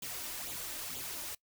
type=noise with flanger; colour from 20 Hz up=white; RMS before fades=-41 dBFS; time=0.02-1.35 s; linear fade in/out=5 ms; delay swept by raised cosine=0.27 to 3.37 ms; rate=2.1 Hz; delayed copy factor=+0.6; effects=noise-tail reverb RT60 0.1 s tail -22 dB re dry